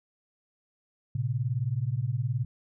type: beating tone pair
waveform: sine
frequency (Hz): 113.4 / 132.4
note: A#2 / C3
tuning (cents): -47 / +21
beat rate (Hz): 19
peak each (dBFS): -29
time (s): 1.15-2.45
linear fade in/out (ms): 5
effects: none